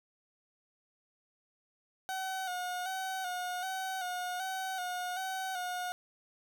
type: tone with vibrato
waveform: 30% pulse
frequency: 740 Hz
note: F#5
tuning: in tune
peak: -32 dBFS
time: 2.09-5.92 s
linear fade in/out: 0 ms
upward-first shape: square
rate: 1.3 Hz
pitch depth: 43 cents each way
effects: none